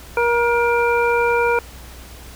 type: harmonic tone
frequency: 474 Hz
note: A#4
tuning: 29 cents sharp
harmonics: 1 / 2 / 3 / 5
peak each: -17 / -20 / -22 / -24 dBFS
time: 0.17-1.59 s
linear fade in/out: 2 ms
effects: added 61 Hz sine -39 dBFS peak until 2.35 s + pink hiss -41 dBFS RMS until 2.35 s